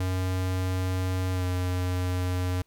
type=tone with pitch glide; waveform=square; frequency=92.5 to 90.75 Hz; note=F#2 to F#2; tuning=0 to -33 cents; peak=-26 dBFS; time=0-2.62 s; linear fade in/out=5 ms; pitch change=-33 cents; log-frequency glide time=1.32-1.45 s; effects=pink hiss -71 dBFS RMS until 2.66 s